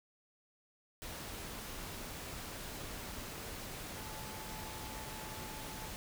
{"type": "tone in noise", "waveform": "sine", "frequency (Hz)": 869, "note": "A5", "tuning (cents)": -22, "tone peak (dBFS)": -51, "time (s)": [3.97, 5.88], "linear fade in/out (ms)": 0, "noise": "pink", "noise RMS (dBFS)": -45, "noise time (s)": [1.02, 5.96], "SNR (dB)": -9, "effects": []}